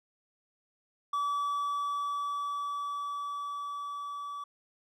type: tone with level ramp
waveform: triangle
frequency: 1149 Hz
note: D6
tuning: 38 cents flat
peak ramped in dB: -26 to -35 dBFS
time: 1.13-4.44 s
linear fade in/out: 5 ms
effects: none